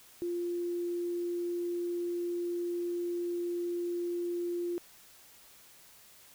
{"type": "tone", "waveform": "sine", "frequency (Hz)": 348.2, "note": "F4", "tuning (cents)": -5, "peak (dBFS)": -31, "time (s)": [0.22, 4.78], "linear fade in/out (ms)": 0, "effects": ["white hiss -57 dBFS RMS until 6.34 s"]}